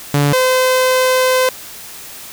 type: tone pair in turn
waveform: sawtooth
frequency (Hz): 144 / 513.2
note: D3 / C5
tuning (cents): -34 / -34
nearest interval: octave + minor seventh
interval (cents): 2200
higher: second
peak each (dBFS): -7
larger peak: neither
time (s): 0.14-0.33 / 0.33-1.49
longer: second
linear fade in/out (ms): 2
effects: white hiss -33 dBFS RMS until 2.32 s